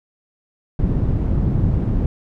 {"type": "low-pass noise", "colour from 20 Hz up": "white", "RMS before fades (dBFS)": -18, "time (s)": [0.79, 2.06], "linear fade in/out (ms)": 2, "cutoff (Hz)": 130, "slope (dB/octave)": 12, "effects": []}